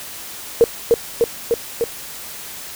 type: tone with echo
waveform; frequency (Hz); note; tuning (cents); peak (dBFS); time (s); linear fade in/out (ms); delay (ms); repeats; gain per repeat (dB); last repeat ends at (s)
sine; 466.2; A#4; 0; -6; 0.61-0.64; 0; 300; 4; -2; 1.84
effects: white hiss -33 dBFS RMS until 2.75 s